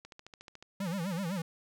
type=click train; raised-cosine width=0.2 ms; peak=-31 dBFS; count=9; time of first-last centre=0.05-0.626 s; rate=13.9 Hz
type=tone with vibrato; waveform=square; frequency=181.5 Hz; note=F#3; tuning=33 cents flat; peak=-33 dBFS; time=0.8-1.42 s; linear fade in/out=5 ms; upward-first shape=sine; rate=7.9 Hz; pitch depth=190 cents each way
effects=none